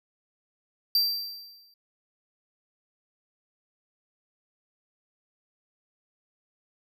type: tone with exponential decay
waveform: square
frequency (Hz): 4699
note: D8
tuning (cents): 0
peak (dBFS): -19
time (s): 0.95-1.74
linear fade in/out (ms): 2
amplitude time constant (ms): 170
effects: none